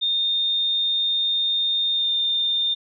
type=tone with pitch glide; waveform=sine; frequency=3648 to 3619 Hz; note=A#7 to A7; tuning=-38 to +48 cents; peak=-19 dBFS; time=0.01-2.75 s; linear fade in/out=20 ms; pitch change=-14 cents; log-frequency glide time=1.93-2.1 s; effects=none